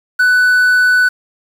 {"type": "tone with quantisation", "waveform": "triangle", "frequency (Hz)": 1492, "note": "F#6", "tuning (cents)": 14, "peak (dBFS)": -6, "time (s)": [0.19, 1.09], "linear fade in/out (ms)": 10, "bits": 6, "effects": []}